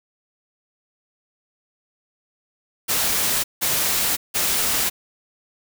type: noise bursts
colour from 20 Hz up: white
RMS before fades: -21 dBFS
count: 3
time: 2.88-4.9 s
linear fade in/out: 20 ms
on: 560 ms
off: 170 ms
effects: none